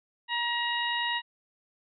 harmonic tone, 950 Hz, A#5, 33 cents sharp, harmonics 1 / 2 / 3 / 4, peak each -32 / -31 / -33 / -35 dBFS, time 0.28-1.22 s, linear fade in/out 50 ms, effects none

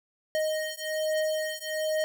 square beating tone pair, 622 / 623.2 Hz, D#5 / D#5, -1 / +3 cents, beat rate 1.2 Hz, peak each -31 dBFS, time 0.35-2.04 s, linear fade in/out 0 ms, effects none

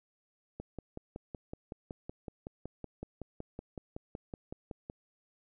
click train, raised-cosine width 2 ms, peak -27 dBFS, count 24, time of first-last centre 0.6-4.899 s, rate 5.35 Hz, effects none

